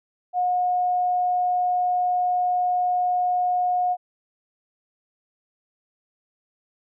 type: tone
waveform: sine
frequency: 722 Hz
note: F#5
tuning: 43 cents flat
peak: -19 dBFS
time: 0.33-3.97 s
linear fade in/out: 50 ms
effects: none